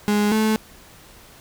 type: tone pair in turn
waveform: 35% pulse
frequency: 207.7 / 217.5 Hz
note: G#3 / A3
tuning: 0 / -20 cents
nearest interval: minor second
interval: 80 cents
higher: second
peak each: -15 dBFS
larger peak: neither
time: 0.08-0.32 / 0.32-0.56 s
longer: neither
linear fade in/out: 0 ms
effects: pink hiss -47 dBFS RMS until 1.4 s